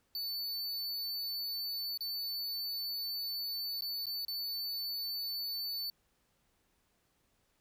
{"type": "tone with dropouts", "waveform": "square", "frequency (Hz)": 4498, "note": "C#8", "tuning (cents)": 24, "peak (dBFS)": -36, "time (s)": [0.15, 5.9], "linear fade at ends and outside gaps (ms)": 1, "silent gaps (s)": [[1.975, 2.007], [3.809, 3.821], [4.057, 4.067], [4.25, 4.282]], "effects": ["pink hiss -75 dBFS RMS until 7.6 s"]}